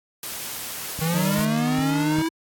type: noise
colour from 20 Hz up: white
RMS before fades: -32 dBFS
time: 0.23-1.45 s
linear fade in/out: 2 ms
type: click train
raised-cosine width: 5 ms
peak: -19 dBFS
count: 4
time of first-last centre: 0.99-2.185 s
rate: 2.51 Hz
type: linear sweep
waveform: square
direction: up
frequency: 156.4 to 329.6 Hz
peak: -22 dBFS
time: 1.01-2.29 s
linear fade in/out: 10 ms
type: tone with vibrato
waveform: 40% pulse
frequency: 154.1 Hz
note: D#3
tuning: 16 cents flat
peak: -24 dBFS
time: 1.14-2.22 s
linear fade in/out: 2 ms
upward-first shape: triangle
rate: 2.5 Hz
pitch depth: 15 cents each way
effects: high-pass 60 Hz 12 dB/octave + AAC 64 kbps